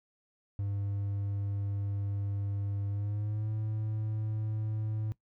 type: tone with pitch glide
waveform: triangle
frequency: 100.4 to 108.23 Hz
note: G2 to A2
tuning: +42 to -28 cents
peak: -29 dBFS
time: 0.59-5.12 s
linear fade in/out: 0 ms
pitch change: +130 cents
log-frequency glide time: 2.88-3.5 s
effects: noise-tail reverb RT60 0.1 s tail -19 dB re dry